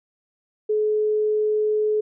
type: tone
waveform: sine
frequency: 426.6 Hz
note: G#4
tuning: 46 cents sharp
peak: -18 dBFS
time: 0.69-2.01 s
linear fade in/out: 10 ms
effects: none